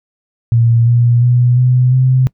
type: tone with pitch steps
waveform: sine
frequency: 116.5 / 119.57 / 122.72 / 125.95 / 129.26 Hz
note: A#2 / A#2 / B2 / B2 / C3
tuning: -1 / +44 / -11 / +34 / -21 cents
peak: -7 dBFS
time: 0.52-2.27 s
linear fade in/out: 0 ms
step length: 350 ms
effects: noise-tail reverb RT60 0.1 s tail -22 dB re dry